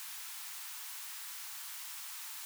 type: high-pass noise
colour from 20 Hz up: white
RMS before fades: -45 dBFS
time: 0-2.45 s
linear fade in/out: 0 ms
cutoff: 830 Hz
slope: 48 dB/octave
effects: none